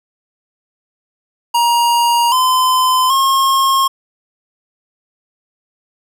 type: tone with pitch steps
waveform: square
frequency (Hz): 945 / 1024 / 1077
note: A#5 / C6 / C6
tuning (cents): +23 / -38 / +50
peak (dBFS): -11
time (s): 1.54-3.88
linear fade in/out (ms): 10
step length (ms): 780
effects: none